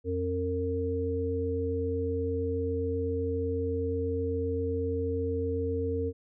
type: tone cluster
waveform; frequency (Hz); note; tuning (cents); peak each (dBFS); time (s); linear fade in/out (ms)
sine; 87.5 / 269.8 / 457; F2 / C#4 / A#4; +4 / -47 / -34; -32 / -35 / -30; 0.04-6.13; 50
effects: none